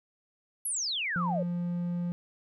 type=exponential sweep; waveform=sine; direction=down; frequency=11630 to 505 Hz; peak=-29 dBFS; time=0.65-1.43 s; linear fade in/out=5 ms
type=tone; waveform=triangle; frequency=174.61 Hz; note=F3; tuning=in tune; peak=-27 dBFS; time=1.16-2.12 s; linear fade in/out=0 ms
effects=none